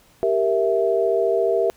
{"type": "chord", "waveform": "sine", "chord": "E diminished", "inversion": "first", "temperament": "equal", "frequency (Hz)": [392, 466.2, 659.3], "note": ["G4", "Bb4", "E5"], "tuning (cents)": [0, 0, 0], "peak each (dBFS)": -21, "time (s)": [0.23, 1.7], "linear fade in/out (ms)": 0, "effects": ["pink hiss -55 dBFS RMS until 1.76 s"]}